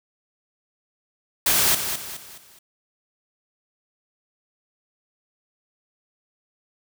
white noise with echo, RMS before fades -19 dBFS, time 1.46-1.75 s, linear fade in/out 5 ms, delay 210 ms, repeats 4, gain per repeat -8 dB, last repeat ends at 2.59 s, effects none

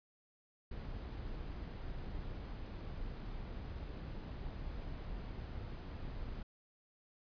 brown noise, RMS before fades -44 dBFS, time 0.71-6.43 s, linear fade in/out 5 ms, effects resampled to 11025 Hz

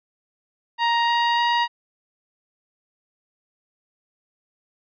sawtooth tone with pitch steps, 937 / 942.4 / 947.9 Hz, A#5 / A#5 / A#5, +9 / +19 / +29 cents, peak -14 dBFS, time 0.78-1.68 s, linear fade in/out 50 ms, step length 300 ms, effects resampled to 11025 Hz

